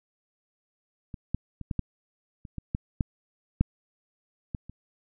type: clicks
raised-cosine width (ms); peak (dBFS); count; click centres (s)
5; -25 / -14 / -25 / -17 / -14 / -29 / -22 / -15 / -12 / -8 / -19 / -29; 12; 1.142 / 1.346 / 1.613 / 1.712 / 1.793 / 2.452 / 2.583 / 2.749 / 3.008 / 3.61 / 4.548 / 4.696
effects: none